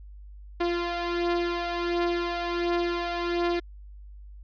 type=beating tone pair; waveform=sawtooth; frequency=346 / 347.4 Hz; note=F4 / F4; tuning=-16 / -9 cents; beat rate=1.4 Hz; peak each=-23 / -27 dBFS; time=0.6-3.6 s; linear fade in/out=10 ms; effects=added 50 Hz sine -42 dBFS peak until 4.43 s + resampled to 11025 Hz